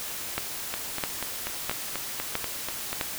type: two click trains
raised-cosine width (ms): 0.3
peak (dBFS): -14 / -10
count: 10 / 5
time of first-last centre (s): 0.74-2.93 / 0.38-3.012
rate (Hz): 4.11 / 1.52
effects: white hiss -35 dBFS RMS until 3.18 s